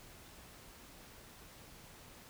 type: silence
effects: pink hiss -56 dBFS RMS until 2.29 s